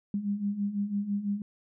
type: beating tone pair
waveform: sine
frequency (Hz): 198.7 / 204.7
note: G3 / G#3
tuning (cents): +24 / -25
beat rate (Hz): 6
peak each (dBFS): -34 / -29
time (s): 0.14-1.42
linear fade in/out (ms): 2
effects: none